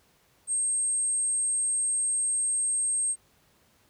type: tone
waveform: sine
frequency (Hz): 8440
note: C9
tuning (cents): +14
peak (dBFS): -24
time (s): 0.47-3.16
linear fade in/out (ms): 50
effects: pink hiss -64 dBFS RMS until 3.89 s + high-pass 60 Hz 12 dB/octave